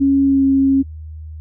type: tone with pitch glide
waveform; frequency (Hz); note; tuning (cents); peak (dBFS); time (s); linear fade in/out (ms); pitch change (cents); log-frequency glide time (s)
sine; 275.2 to 271.3; C#4 to C#4; -12 to -37; -10; 0-0.83; 20; -25; 0.24-0.44
effects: noise-tail reverb RT60 0.1 s tail -26 dB re dry + added 78 Hz sine -29 dBFS peak until 1.4 s